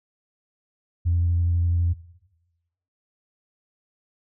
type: tone with vibrato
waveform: sine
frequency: 86 Hz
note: F2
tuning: 26 cents flat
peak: -17 dBFS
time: 1.05-1.94 s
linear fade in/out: 20 ms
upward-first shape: sine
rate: 12 Hz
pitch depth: 15 cents each way
effects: noise-tail reverb RT60 1.0 s tail -18 dB re dry + tanh soft clip ceiling -14 dBFS